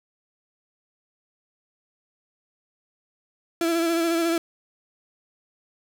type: tone with vibrato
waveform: 35% pulse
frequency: 333.9 Hz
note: E4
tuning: 22 cents sharp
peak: -19 dBFS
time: 3.61-4.38 s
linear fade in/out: 2 ms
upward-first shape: sine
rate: 14 Hz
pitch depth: 33 cents each way
effects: none